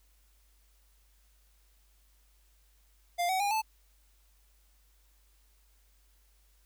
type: tone with pitch steps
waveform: square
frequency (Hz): 698.5 / 753 / 811.7 / 875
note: F5 / F#5 / G#5 / A5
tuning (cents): 0 / +30 / -40 / -10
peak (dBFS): -28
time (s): 3.18-3.62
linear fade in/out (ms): 20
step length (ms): 110
effects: added 50 Hz sine -63 dBFS peak until 6.65 s + white hiss -70 dBFS RMS until 6.65 s